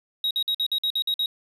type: tone bursts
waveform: triangle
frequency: 3803 Hz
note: A#7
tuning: 34 cents sharp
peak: -20 dBFS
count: 9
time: 0.24-1.26 s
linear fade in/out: 2 ms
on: 68 ms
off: 51 ms
effects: resampled to 32000 Hz